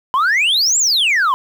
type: exponential two-way sweep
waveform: sine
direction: up then down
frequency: 990 to 7730 to 990 Hz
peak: -9 dBFS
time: 0.14-1.34 s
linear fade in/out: 0 ms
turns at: 0.78 s
effects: tanh soft clip ceiling -11 dBFS + 7-bit

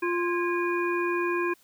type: harmonic tone with a mistuned harmonic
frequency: 349.2 Hz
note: F4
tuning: in tune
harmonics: 1 / 3 / 5 / 7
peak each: -26 / -31 / -33 / -34 dBFS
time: 0.02-1.54 s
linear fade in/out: 10 ms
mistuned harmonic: 5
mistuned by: -110 cents
effects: white hiss -61 dBFS RMS until 1.63 s

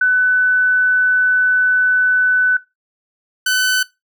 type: tone pair in turn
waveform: sine / sawtooth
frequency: 1500 / 1507.6 Hz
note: F#6 / F#6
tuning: +23 / +32 cents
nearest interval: unison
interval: 9 cents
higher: second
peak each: -10 dBFS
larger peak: neither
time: 0.01-2.57 / 3.46-3.83 s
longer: first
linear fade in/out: 5 ms
effects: noise-tail reverb RT60 0.2 s tail -19 dB re dry

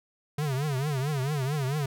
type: tone with vibrato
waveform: square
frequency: 140.6 Hz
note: C#3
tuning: 25 cents sharp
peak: -27 dBFS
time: 0.38-1.86 s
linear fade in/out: 5 ms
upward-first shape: triangle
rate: 4.5 Hz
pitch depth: 190 cents each way
effects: none

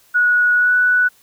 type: tone with pitch glide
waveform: sine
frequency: 1461 to 1481.4 Hz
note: F#6 to F#6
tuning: -22 to +2 cents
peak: -11 dBFS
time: 0.14-1.09 s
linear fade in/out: 20 ms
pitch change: +24 cents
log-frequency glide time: 0.56-0.74 s
effects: white hiss -53 dBFS RMS until 1.22 s

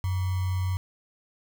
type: tone with sample-and-hold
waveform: sine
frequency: 92.5 Hz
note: F#2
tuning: in tune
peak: -24 dBFS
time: 0.04-0.77 s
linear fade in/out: 0 ms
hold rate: 1050 Hz
effects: none

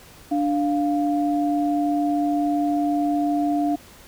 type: tone pair together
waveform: sine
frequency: 293.7 / 699.4 Hz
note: D4 / F5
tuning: 0 / +2 cents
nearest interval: octave + minor third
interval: 1502 cents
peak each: -20 / -24 dBFS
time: 0.31-3.76 s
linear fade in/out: 10 ms
effects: pink hiss -47 dBFS RMS until 4.07 s

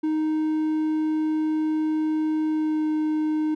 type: tone with pitch glide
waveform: triangle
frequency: 311.1 to 308.6 Hz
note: D#4 to D#4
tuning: 0 to -14 cents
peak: -19 dBFS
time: 0.03-3.55 s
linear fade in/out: 10 ms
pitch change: -14 cents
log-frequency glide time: 2.48-2.88 s
effects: none

